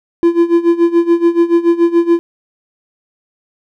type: tone with tremolo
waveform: triangle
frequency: 340 Hz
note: F4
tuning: 46 cents flat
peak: -3 dBFS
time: 0.23-2.19 s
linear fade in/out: 0 ms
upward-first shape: sine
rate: 7 Hz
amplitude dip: 85%
effects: none